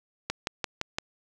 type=click train; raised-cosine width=0.2 ms; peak=-11 dBFS; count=5; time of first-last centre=0.3-0.985 s; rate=5.84 Hz; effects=none